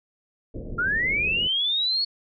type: low-pass noise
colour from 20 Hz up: pink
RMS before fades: -35 dBFS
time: 0.54-1.48 s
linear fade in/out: 5 ms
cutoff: 560 Hz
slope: 48 dB/octave
type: linear sweep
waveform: sine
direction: up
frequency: 1361 to 4415 Hz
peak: -21 dBFS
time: 0.78-2.05 s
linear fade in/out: 10 ms
effects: none